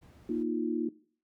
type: noise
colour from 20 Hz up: brown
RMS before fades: -50 dBFS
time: 0.01-0.44 s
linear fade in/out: 20 ms
type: chord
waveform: sine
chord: Bb suspended fourth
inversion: none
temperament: equal with one note detuned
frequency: 235.5 / 311.1 / 349.2 Hz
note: Bb3 / Eb4 / F4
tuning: +18 / 0 / 0 cents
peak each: -33 dBFS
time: 0.29-0.89 s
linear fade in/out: 5 ms
effects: noise-tail reverb RT60 0.5 s tail -19 dB re dry + high-pass 80 Hz 12 dB/octave